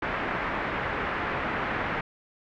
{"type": "low-pass noise", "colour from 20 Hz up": "white", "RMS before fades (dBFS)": -30, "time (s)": [0.02, 2.01], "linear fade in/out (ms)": 5, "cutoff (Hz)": 2000, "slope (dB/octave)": 24, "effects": []}